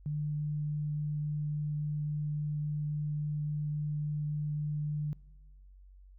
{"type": "tone", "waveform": "sine", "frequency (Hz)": 149.4, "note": "D3", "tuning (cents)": 30, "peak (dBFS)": -31, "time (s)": [0.06, 5.13], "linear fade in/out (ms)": 0, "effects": ["noise-tail reverb RT60 1.0 s tail -21 dB re dry", "added 47 Hz sine -52 dBFS peak until 6.18 s"]}